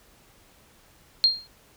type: tone with exponential decay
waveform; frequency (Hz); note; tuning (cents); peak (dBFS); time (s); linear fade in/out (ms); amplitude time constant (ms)
sine; 4215; C8; +12; -12; 1.24-1.47; 0; 50
effects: pink hiss -57 dBFS RMS until 1.76 s